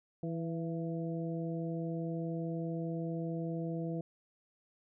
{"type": "harmonic tone with a mistuned harmonic", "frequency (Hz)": 164.81, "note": "E3", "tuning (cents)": 0, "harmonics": [1, 2, 3, 4], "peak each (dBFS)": [-36, -40, -43, -46], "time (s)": [0.23, 4.01], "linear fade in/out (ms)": 2, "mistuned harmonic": 4, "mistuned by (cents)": 28, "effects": []}